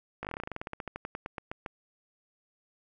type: slowing click train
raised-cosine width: 0.5 ms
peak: -21 dBFS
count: 24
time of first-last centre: 0.23-1.662 s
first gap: 18 ms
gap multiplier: 1.1
effects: none